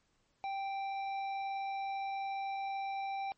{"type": "tone with hard clipping", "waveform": "sine", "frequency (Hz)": 784, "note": "G5", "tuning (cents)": 0, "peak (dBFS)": -37, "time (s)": [0.44, 3.32], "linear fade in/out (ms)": 0, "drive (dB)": 9, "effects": ["pink hiss -75 dBFS RMS until 3.37 s", "MP3 32 kbps"]}